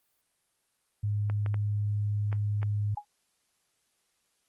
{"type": "tone", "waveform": "sine", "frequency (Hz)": 103.7, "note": "G#2", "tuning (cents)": -2, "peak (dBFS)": -26, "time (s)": [1.03, 2.95], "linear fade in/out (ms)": 10}
{"type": "clicks", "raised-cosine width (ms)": 0.5, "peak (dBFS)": -24, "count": 5, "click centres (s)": [1.299, 1.462, 1.543, 2.328, 2.63]}
{"type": "tone with exponential decay", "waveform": "sine", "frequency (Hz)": 828, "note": "G#5", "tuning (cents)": -5, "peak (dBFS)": -29, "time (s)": [2.97, 3.05], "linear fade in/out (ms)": 5, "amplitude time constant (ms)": 17}
{"effects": ["white hiss -74 dBFS RMS until 4.48 s", "Opus 32 kbps"]}